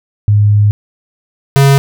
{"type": "tone pair in turn", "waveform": ["sine", "square"], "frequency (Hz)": [103.83, 138.3], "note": ["G#2", "C#3"], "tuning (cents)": [0, -4], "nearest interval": "perfect fourth", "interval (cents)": 496, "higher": "second", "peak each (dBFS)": -5, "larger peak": "neither", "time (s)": [[0.28, 0.71], [1.56, 1.78]], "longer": "first", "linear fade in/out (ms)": 0, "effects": []}